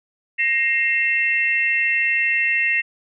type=tone cluster; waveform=sine; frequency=1866 / 2119 / 2693 Hz; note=A#6 / C7 / E7; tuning=+1 / +21 / +36 cents; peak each=-21 dBFS; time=0.38-2.82 s; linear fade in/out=20 ms; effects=none